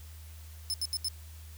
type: tone bursts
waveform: sawtooth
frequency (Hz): 5240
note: E8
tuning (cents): -11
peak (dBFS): -27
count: 4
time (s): 0.7-1.084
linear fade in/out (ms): 0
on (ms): 39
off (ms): 76
effects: added 78 Hz sine -45 dBFS peak until 1.57 s + white hiss -56 dBFS RMS until 1.57 s